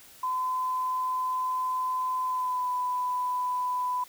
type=tone with pitch glide; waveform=sine; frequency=1018 to 997.6 Hz; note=C6 to B5; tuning=-48 to +17 cents; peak=-26 dBFS; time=0.23-4.04 s; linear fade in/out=5 ms; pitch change=-35 cents; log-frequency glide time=2.25-2.69 s; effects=white hiss -52 dBFS RMS until 4.08 s